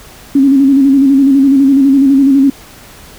sine tone with vibrato, 273.5 Hz, C#4, 23 cents flat, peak -4 dBFS, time 0.35-2.5 s, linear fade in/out 5 ms, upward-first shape square, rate 12 Hz, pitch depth 45 cents each way, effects pink hiss -36 dBFS RMS until 3.18 s

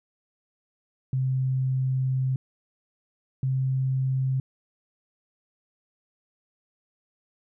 sine tone pair in turn, 130.81 / 131.8 Hz, C3 / C3, 0 / +13 cents, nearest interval unison, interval 13 cents, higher second, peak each -22 / -22 dBFS, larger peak neither, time 1.13-2.36 / 3.43-4.4 s, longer first, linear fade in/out 2 ms, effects none

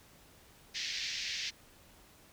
white band-pass noise, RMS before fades -38 dBFS, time 0.74-1.51 s, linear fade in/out 20 ms, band 1800 to 5800 Hz, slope 48 dB/octave, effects pink hiss -60 dBFS RMS until 2.32 s

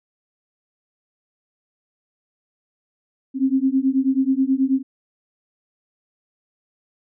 sine beating tone pair, 261.6 / 270.9 Hz, C4 / C#4, 0 / -40 cents, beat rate 9.3 Hz, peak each -19 dBFS, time 3.34-4.83 s, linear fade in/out 50 ms, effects none

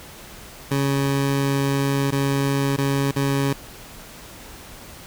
20% pulse tone with dropouts, 138.59 Hz, C#3, in tune, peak -14 dBFS, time 0.71-3.53 s, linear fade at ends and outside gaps 5 ms, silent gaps 2.107-2.123 / 2.763-2.781 / 3.114-3.161 s, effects pink hiss -41 dBFS RMS until 5.06 s

